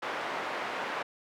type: band-pass noise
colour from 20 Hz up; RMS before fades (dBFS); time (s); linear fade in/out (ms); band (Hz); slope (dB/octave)
pink; -35; 0.02-1.03; 10; 560 to 2000; 12
effects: none